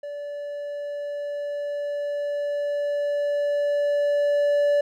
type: tone with level ramp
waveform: triangle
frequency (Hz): 579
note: D5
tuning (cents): -25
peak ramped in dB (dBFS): -29 to -15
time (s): 0.03-4.81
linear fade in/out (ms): 5
effects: none